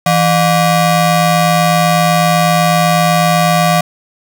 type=ring-modulated tone; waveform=30% pulse; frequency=440 Hz; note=A4; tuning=in tune; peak=-3 dBFS; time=0.06-3.81 s; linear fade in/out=5 ms; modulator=274 Hz; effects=none